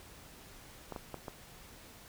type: clicks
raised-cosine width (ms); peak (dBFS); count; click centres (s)
1; -26; 4; 0.923 / 0.962 / 1.143 / 1.282
effects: pink hiss -54 dBFS RMS until 2.08 s